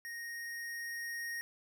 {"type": "tone with level ramp", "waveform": "square", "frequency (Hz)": 1864.7, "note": "A#6", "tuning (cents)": 0, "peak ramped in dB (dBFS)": [-42, -38], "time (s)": [0.05, 1.41], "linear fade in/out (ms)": 0, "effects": []}